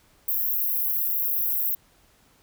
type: high-pass noise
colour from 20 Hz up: pink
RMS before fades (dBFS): -25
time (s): 0.28-1.75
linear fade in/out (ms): 5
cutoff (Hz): 12000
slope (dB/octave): 96
effects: pink hiss -60 dBFS RMS until 2.42 s